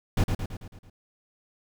brown noise with echo, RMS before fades -21 dBFS, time 0.17-0.24 s, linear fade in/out 5 ms, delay 110 ms, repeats 6, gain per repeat -5 dB, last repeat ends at 0.9 s, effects none

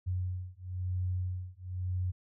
sine beating tone pair, 90.8 / 91.8 Hz, F#2 / F#2, -32 / -13 cents, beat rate 1 Hz, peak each -35 / -35 dBFS, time 0.06-2.12 s, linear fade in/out 20 ms, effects none

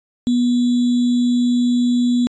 sine tone with sample-and-hold, 243.6 Hz, B3, 24 cents flat, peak -13 dBFS, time 0.27-2.27 s, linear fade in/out 0 ms, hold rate 3675 Hz, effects resampled to 16000 Hz

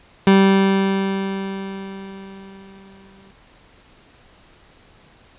30% pulse tone with exponential decay, 194.3 Hz, G3, 15 cents flat, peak -6 dBFS, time 0.27-3.31 s, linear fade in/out 2 ms, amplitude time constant 660 ms, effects pink hiss -51 dBFS RMS until 5.38 s + resampled to 8000 Hz

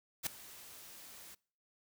white noise with ADSR envelope, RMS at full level -33 dBFS, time 0.23-1.35 s, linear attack 37 ms, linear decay 3 ms, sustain -20 dB, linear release 9 ms, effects noise-tail reverb RT60 0.5 s tail -25 dB re dry

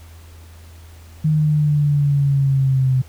sine linear sweep, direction down, 155.3 to 128.7 Hz, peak -13 dBFS, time 1.24-3.02 s, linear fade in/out 10 ms, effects added 82 Hz sine -39 dBFS peak until 3.08 s + pink hiss -49 dBFS RMS until 3.08 s

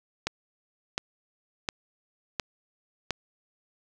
click train, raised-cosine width 0.2 ms, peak -10 dBFS, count 5, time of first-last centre 0.27-3.107 s, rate 1.41 Hz, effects none

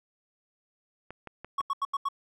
clicks, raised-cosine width 0.5 ms, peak -26 dBFS, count 4, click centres 1.106 / 1.273 / 1.446 / 1.607 s
triangle tone bursts, 1108.7 Hz, C#6, in tune, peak -24 dBFS, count 5, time 1.58-2.087 s, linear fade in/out 5 ms, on 35 ms, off 83 ms
effects none

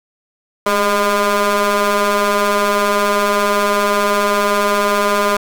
20% pulse ring-modulated tone, 201.9 Hz, G#3, 49 cents flat, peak -5 dBFS, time 0.66-5.37 s, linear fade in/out 5 ms, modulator 815 Hz, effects none

